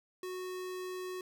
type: tone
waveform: square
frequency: 368 Hz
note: F#4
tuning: 9 cents flat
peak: -39 dBFS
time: 0.23-1.21 s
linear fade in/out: 2 ms
effects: none

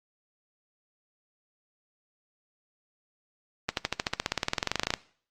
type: accelerating click train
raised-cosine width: 0.2 ms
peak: -8 dBFS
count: 24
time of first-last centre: 3.69-4.938 s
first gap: 82 ms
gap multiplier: 0.96
effects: noise-tail reverb RT60 0.5 s tail -19 dB re dry + Opus 24 kbps

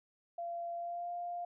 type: tone with pitch glide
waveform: sine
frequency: 686 to 700 Hz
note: F5 to F5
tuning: -31 to +4 cents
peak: -37 dBFS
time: 0.38-1.45 s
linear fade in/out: 5 ms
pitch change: +35 cents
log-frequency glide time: 0.75-1.1 s
effects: none

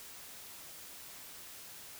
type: silence
effects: white hiss -50 dBFS RMS until 1.99 s

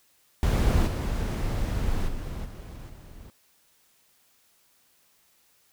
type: noise with level steps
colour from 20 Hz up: brown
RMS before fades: -21 / -27 / -34 / -40 / -45 dBFS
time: 0.43-3.3 s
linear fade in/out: 0 ms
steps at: 0.86 / 2.07 / 2.44 / 2.88 s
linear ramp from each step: 20 ms
effects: white hiss -64 dBFS RMS until 5.72 s

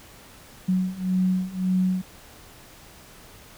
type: beating tone pair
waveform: sine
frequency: 184.1 / 185.9 Hz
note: F#3 / F#3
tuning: -8 / +8 cents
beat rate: 1.8 Hz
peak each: -25 / -23 dBFS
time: 0.68-2.02 s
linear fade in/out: 10 ms
effects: pink hiss -48 dBFS RMS until 3.57 s

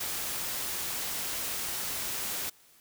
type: noise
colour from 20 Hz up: white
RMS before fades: -34 dBFS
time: 0-2.5 s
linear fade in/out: 10 ms
effects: white hiss -60 dBFS RMS until 2.8 s

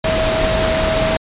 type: tone in noise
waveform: sine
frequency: 641 Hz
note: E5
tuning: 49 cents flat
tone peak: -17 dBFS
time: 0.04-1.17 s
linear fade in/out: 5 ms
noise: pink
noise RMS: -18 dBFS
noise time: 0.04-1.17 s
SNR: -2 dB
effects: resampled to 8000 Hz

